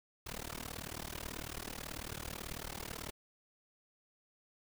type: noise with amplitude modulation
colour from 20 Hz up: pink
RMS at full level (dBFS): -40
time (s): 0.26-3.11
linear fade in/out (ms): 10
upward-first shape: sine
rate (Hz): 38.2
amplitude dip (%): 100
effects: none